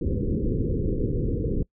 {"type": "low-pass noise", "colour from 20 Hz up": "pink", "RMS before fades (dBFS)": -25, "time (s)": [0.01, 1.63], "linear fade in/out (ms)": 5, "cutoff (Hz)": 500, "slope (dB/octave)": 96, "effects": ["noise-tail reverb RT60 0.1 s tail -24 dB re dry"]}